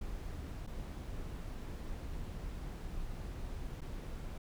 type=noise with dropouts; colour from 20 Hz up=brown; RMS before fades=-42 dBFS; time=0.01-4.38 s; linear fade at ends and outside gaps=5 ms; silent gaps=0.666-0.673 / 3.808-3.816 s; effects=none